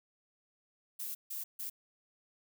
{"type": "noise bursts at uneven times", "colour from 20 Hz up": "violet", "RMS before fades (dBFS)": -40, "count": 3, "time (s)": [[0.99, 1.15], [1.3, 1.44], [1.59, 1.7]], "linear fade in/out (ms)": 10, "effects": []}